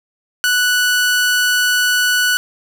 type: tone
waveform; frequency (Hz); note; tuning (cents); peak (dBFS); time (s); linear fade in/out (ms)
sawtooth; 1480; F#6; 0; -9; 0.44-2.37; 0
effects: none